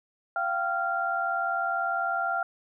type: tone cluster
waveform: sine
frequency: 689 / 769 / 1387 Hz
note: F5 / G5 / F6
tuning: -24 / -33 / -12 cents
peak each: -31 / -31 / -28 dBFS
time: 0.36-2.43 s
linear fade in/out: 2 ms
effects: none